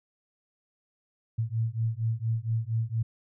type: beating tone pair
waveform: sine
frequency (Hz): 111.1 / 115.4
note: A2 / A#2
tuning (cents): +17 / -17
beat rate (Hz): 4.3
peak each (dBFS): -29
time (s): 1.38-3.03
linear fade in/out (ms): 10
effects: none